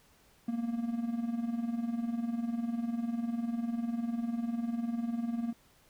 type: tone with tremolo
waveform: triangle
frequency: 233.2 Hz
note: A#3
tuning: 1 cent sharp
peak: -26 dBFS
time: 0.48-5.53 s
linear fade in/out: 5 ms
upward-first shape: sine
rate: 20 Hz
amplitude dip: 70%
effects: pink hiss -64 dBFS RMS until 5.89 s